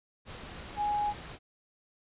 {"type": "tone in noise", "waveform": "sine", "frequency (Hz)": 830.6, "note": "G#5", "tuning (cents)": 0, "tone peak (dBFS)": -27, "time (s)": [0.76, 1.14], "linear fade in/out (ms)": 50, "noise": "pink", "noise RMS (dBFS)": -44, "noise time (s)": [0.25, 1.39], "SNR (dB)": 14, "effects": ["resampled to 8000 Hz"]}